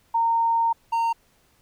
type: tone pair in turn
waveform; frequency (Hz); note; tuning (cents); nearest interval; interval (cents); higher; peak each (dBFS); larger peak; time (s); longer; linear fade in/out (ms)
sine / triangle; 920 / 920; A#5 / A#5; -23 / -23; unison; 0; neither; -18; neither; 0.14-0.73 / 0.92-1.13; first; 10
effects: pink hiss -62 dBFS RMS until 1.61 s